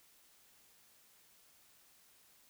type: silence
effects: white hiss -66 dBFS RMS until 2.49 s